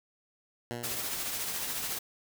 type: tone with exponential decay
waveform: 10% pulse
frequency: 119.4 Hz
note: A#2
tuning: 42 cents sharp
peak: -25 dBFS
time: 0.71-1.4 s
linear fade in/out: 0 ms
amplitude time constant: 150 ms
type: noise with tremolo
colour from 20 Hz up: white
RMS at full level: -33 dBFS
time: 0.83-1.99 s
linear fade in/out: 10 ms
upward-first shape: triangle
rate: 14 Hz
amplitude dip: 40%
effects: none